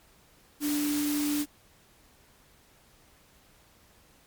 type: tone in noise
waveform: sine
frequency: 293.7 Hz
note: D4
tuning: in tune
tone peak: -26 dBFS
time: 0.6-1.46 s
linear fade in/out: 50 ms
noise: white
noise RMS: -35 dBFS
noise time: 0.6-1.46 s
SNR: +6 dB
effects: pink hiss -60 dBFS RMS until 4.26 s + MP3 96 kbps